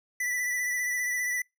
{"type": "tone with vibrato", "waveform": "square", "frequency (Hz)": 1975.5, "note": "B6", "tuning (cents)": 0, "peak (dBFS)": -28, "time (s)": [0.2, 1.42], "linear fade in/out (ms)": 5, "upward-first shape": "triangle", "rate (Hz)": 15, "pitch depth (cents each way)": 33, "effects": ["noise-tail reverb RT60 0.2 s tail -26 dB re dry"]}